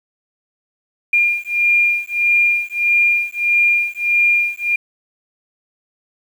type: beating tone pair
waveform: sine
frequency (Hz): 2406 / 2407.6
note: D7 / D7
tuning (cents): +41 / +42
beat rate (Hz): 1.6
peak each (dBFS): -16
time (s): 1.13-4.76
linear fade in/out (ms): 5
effects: 7-bit